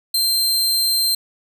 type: tone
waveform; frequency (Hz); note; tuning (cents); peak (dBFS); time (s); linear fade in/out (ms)
sawtooth; 4146; C8; -17; -13; 0.14-1.15; 5
effects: none